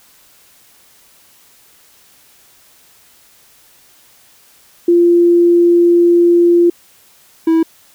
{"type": "tone pair in turn", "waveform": ["sine", "triangle"], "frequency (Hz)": [345.5, 326.1], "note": ["F4", "E4"], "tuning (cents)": [-19, -19], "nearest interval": "minor second", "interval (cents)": 100, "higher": "first", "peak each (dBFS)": -6, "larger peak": "neither", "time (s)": [[4.88, 6.7], [7.47, 7.63]], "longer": "first", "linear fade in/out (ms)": 5, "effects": ["white hiss -48 dBFS RMS until 7.94 s"]}